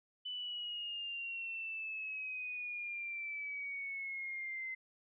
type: exponential sweep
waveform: sine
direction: down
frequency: 3000 to 2058 Hz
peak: -39 dBFS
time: 0.25-4.75 s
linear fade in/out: 10 ms
effects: none